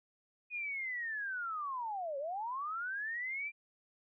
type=linear two-way sweep; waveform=sine; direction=down then up; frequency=2489 to 535 to 2389 Hz; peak=-36 dBFS; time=0.5-3.52 s; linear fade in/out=50 ms; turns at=2.18 s; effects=none